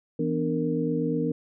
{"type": "tone cluster", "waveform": "sine", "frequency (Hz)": [164, 248.1, 296.3, 463.3], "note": ["E3", "B3", "D4", "A#4"], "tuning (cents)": [-9, 8, 15, -11], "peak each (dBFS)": -29, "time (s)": [0.19, 1.32], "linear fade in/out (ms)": 5, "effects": []}